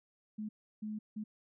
sine tone bursts at uneven times, 213.6 Hz, G#3, 49 cents sharp, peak -37 dBFS, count 3, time 0.38-0.49 / 0.82-0.99 / 1.16-1.24 s, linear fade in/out 10 ms, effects none

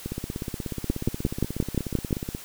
two click trains, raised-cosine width 3 ms, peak -17 / -9 dBFS, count 39 / 8, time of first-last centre 0.06-2.349 / 0.9-2.128 s, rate 16.6 / 5.7 Hz, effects white hiss -43 dBFS RMS until 2.44 s

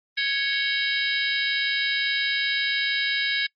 harmonic tone with a mistuned harmonic, 554.4 Hz, C#5, in tune, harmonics 3 / 4 / 5 / 6 / 7 / 8 / 9, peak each -27 / -27 / -36 / -31 / -28 / -37 / -34 dBFS, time 0.17-3.47 s, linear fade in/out 10 ms, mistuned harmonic 6, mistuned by -100 cents, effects noise-tail reverb RT60 0.1 s tail -25 dB re dry + Opus 24 kbps

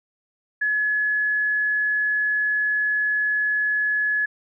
sine tone, 1700 Hz, G#6, 40 cents sharp, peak -19 dBFS, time 0.61-4.26 s, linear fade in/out 10 ms, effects none

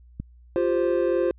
click, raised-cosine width 5 ms, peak -18 dBFS, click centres 0.2 s
triangle chord, F suspended second, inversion none, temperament equal, 349.2 / 392 / 523.3 Hz, F4 / G4 / C5, 0 / 0 / 0 cents, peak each -21 / -25 / -22 dBFS, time 0.56-1.31 s, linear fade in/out 0 ms
effects added 60 Hz sine -48 dBFS peak until 1.38 s + resampled to 8000 Hz

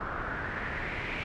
pink noise with low-pass filter sweep, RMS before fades -35 dBFS, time 0-1.24 s, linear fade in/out 10 ms, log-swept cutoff 1300 to 2400 Hz, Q 4.3, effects none

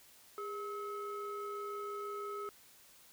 triangle ring-modulated tone, 440 Hz, A4, in tune, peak -34 dBFS, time 0.38-2.49 s, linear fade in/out 0 ms, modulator 847 Hz, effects white hiss -61 dBFS RMS until 3.12 s

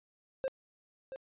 triangle tone with echo, 530 Hz, C5, 22 cents sharp, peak -28 dBFS, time 0.44-0.48 s, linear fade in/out 0 ms, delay 680 ms, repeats 1, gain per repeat -10 dB, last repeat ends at 1.16 s, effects resampled to 8000 Hz

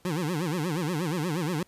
25% pulse tone with vibrato, 164.81 Hz, E3, in tune, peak -23 dBFS, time 0.05-1.63 s, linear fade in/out 2 ms, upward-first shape sine, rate 8.4 Hz, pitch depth 220 cents each way, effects pink hiss -62 dBFS RMS until 1.67 s + resampled to 32000 Hz

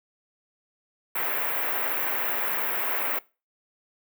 white band-stop noise, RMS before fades -27 dBFS, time 1.15-3.19 s, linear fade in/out 5 ms, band 2300 to 16000 Hz, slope 24 dB/octave, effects noise-tail reverb RT60 0.3 s tail -22 dB re dry + high-pass 400 Hz 12 dB/octave

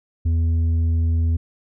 sine tone with tanh clipping, 82.41 Hz, E2, in tune, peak -17 dBFS, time 0.25-1.37 s, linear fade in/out 10 ms, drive 5 dB, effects none

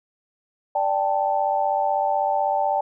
sine chord, D suspended fourth, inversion none, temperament equal, 587.3 / 784 / 880 Hz, D5 / G5 / A5, 0 / 0 / 0 cents, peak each -25 / -22 / -24 dBFS, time 0.75-2.81 s, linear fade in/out 5 ms, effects none

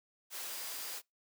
sine tone in noise, 4858 Hz, D#8, 42 cents flat, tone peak -52 dBFS, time 0.46-0.99 s, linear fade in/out 50 ms, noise white, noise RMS -42 dBFS, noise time 0.3-1.02 s, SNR -13 dB, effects noise-tail reverb RT60 0.2 s tail -26 dB re dry + high-pass 400 Hz 12 dB/octave

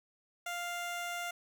15% pulse tone, 698.5 Hz, F5, in tune, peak -30 dBFS, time 0.46-1.31 s, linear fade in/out 5 ms, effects none

